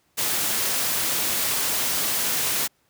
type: noise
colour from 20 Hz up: white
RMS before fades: -24 dBFS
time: 0.17-2.68 s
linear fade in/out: 20 ms
effects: pink hiss -66 dBFS RMS until 2.89 s + high-pass 80 Hz 12 dB/octave